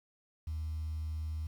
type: tone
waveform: sine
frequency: 78.5 Hz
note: D#2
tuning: 16 cents sharp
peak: -33 dBFS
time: 0.47-1.47 s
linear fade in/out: 5 ms
effects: tanh soft clip ceiling -31 dBFS + 10-bit